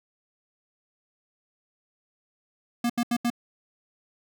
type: tone bursts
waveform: square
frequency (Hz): 238.1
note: A#3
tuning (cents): +37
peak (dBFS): -23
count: 4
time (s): 2.84-3.302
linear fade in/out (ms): 5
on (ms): 57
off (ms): 78
effects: none